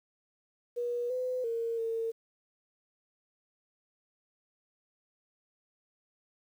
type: tone with pitch steps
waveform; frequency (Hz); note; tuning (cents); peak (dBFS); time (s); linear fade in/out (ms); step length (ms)
sine; 481.8 / 506 / 460.7 / 454.2; B4 / B4 / A#4 / A#4; -43 / +42 / -20 / -45; -30; 0.76-2.12; 20; 340
effects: 10-bit